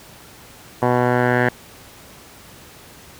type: tone with low-pass filter sweep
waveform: 10% pulse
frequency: 123.47 Hz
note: B2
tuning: in tune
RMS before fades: -17 dBFS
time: 0.82-1.49 s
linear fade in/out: 5 ms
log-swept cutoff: 1100 to 1700 Hz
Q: 3.5
effects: pink hiss -43 dBFS RMS until 3.19 s + high-pass 60 Hz 12 dB/octave